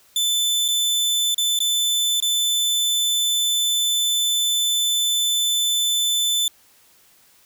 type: tone with dropouts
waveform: sawtooth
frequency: 3520 Hz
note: A7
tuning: in tune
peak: -15 dBFS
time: 0.16-6.48 s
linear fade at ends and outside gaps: 2 ms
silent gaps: 0.681-0.685 / 1.345-1.38 / 1.59-1.603 / 2.202-2.224 s
effects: white hiss -55 dBFS RMS until 7.45 s